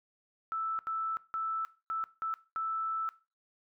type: tone bursts at uneven times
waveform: sine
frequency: 1318.5 Hz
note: E6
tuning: in tune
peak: -31 dBFS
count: 6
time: 0.52-0.79 / 0.87-1.17 / 1.34-1.65 / 1.9-2.04 / 2.22-2.34 / 2.56-3.09 s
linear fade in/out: 0 ms
effects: noise-tail reverb RT60 0.3 s tail -18 dB re dry